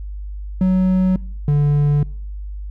triangle tone pair in turn, 186 / 145.69 Hz, F#3 / D3, +9 / -14 cents, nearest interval major third, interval 423 cents, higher first, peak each -10 dBFS, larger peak neither, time 0.61-1.16 / 1.48-2.03 s, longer neither, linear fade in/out 2 ms, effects noise-tail reverb RT60 0.6 s tail -24 dB re dry + added 50 Hz sine -26 dBFS peak until 2.7 s

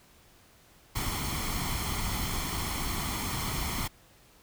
pink noise with comb filter, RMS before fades -32 dBFS, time 0.95-3.88 s, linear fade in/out 10 ms, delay 0.93 ms, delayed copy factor +0.6, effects pink hiss -59 dBFS RMS until 4.42 s

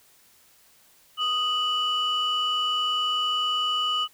sine tone pair together, 1244.5 / 2960 Hz, D#6 / F#7, 0 / 0 cents, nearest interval octave + minor third, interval 1500 cents, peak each -25 / -23 dBFS, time 1.17-4.08 s, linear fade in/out 50 ms, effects tanh soft clip ceiling -18 dBFS + white hiss -58 dBFS RMS until 4.13 s

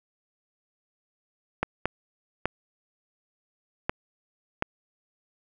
clicks, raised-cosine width 0.5 ms, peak -9 dBFS, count 5, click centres 1.63 / 1.856 / 2.456 / 3.895 / 4.624 s, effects none

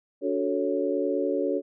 sine chord, D major seventh, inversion none, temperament equal with one note detuned, 288.3 / 370 / 440 / 554.4 Hz, D4 / F#4 / A4 / C#5, -32 / 0 / 0 / 0 cents, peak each -29 dBFS, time 0.21-1.62 s, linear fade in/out 50 ms, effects none

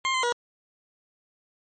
20% pulse tone with pitch steps, 1059 / 1036 / 480.7 Hz, C6 / C6 / B4, +21 / -17 / -47 cents, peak -18 dBFS, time 0.05-0.323 s, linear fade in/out 0 ms, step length 91 ms, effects MP3 32 kbps

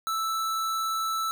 square tone, 1318.5 Hz, E6, in tune, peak -27 dBFS, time 0.07-1.31 s, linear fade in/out 0 ms, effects 11-bit

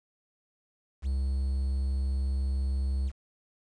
triangle tone with quantisation, 67 Hz, C2, 42 cents sharp, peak -24 dBFS, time 1.02-3.12 s, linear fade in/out 50 ms, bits 9, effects resampled to 22050 Hz

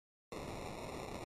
violet noise with sample-and-hold, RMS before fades -45 dBFS, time 0.32-1.24 s, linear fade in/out 2 ms, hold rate 1575 Hz, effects low-pass 10000 Hz 12 dB/octave + MP3 64 kbps

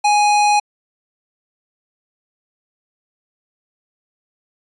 square tone, 830.6 Hz, G#5, in tune, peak -12 dBFS, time 0.04-0.6 s, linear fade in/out 10 ms, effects resampled to 22050 Hz

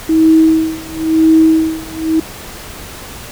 sine tone with tremolo, 320 Hz, D#4, 49 cents sharp, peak -4 dBFS, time 0.09-2.2 s, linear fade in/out 5 ms, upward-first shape sine, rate 0.98 Hz, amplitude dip 95%, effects pink hiss -30 dBFS RMS until 3.31 s

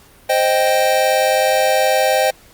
square chord, C minor, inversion none, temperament equal, 523.3 / 622.3 / 784 Hz, C5 / Eb5 / G5, 0 / 0 / 0 cents, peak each -18 dBFS, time 0.29-2.31 s, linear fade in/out 10 ms, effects pink hiss -47 dBFS RMS until 2.53 s + Opus 48 kbps

